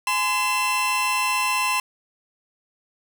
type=tone cluster; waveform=40% pulse; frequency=841 / 1026 / 2671 Hz; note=G#5 / C6 / E7; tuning=+22 / -34 / +22 cents; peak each=-30 / -22 / -23 dBFS; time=0.07-1.8 s; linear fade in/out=2 ms; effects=none